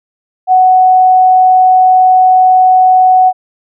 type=tone; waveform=sine; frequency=743 Hz; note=F#5; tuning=7 cents sharp; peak=-3 dBFS; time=0.47-3.33 s; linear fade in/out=50 ms; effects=none